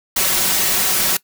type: noise with comb filter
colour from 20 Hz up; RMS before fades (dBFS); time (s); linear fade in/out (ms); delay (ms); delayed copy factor
white; -17; 0.16-1.17; 5; 5.3; +0.65
effects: noise-tail reverb RT60 0.1 s tail -20 dB re dry